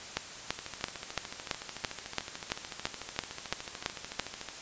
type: two click trains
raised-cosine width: 0.2 ms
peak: -11 / -21 dBFS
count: 13 / 54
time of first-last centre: 0.17-4.197 / 0.59-4.487 s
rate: 2.98 / 13.6 Hz
effects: white hiss -44 dBFS RMS until 4.61 s + resampled to 16000 Hz